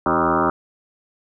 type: tone with frequency modulation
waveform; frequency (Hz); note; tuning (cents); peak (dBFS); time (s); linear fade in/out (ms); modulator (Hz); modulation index
sine; 784; G5; 0; -15; 0.06-0.5; 2; 82.3; 7.1
effects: none